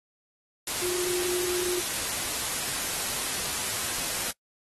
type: tone in noise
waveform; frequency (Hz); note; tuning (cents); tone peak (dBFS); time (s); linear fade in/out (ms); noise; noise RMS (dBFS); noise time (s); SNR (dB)
sine; 357.9; F4; +42; -29; 0.82-1.8; 2; white; -30; 0.67-4.31; -2
effects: noise-tail reverb RT60 0.1 s tail -23 dB re dry + AAC 32 kbps